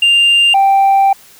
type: tone pair in turn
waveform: sine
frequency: 2794 / 784 Hz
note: F7 / G5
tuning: 0 / 0 cents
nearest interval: octave + minor seventh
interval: 2200 cents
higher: first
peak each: -4 dBFS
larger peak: neither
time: 0.02-0.54 / 0.54-1.13 s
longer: second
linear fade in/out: 5 ms
effects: tanh soft clip ceiling -5 dBFS + white hiss -42 dBFS RMS until 1.39 s